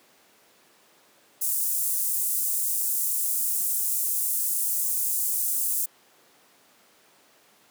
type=high-pass noise; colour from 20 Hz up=pink; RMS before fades=-26 dBFS; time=1.41-5.86 s; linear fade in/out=10 ms; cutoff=8600 Hz; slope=24 dB/octave; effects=pink hiss -58 dBFS RMS until 7.7 s + high-pass 300 Hz 12 dB/octave